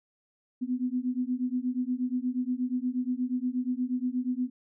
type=beating tone pair; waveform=sine; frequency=246.8 / 255.2 Hz; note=B3 / C4; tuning=-1 / -43 cents; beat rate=8.4 Hz; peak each=-30 dBFS; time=0.61-4.5 s; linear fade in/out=20 ms; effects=none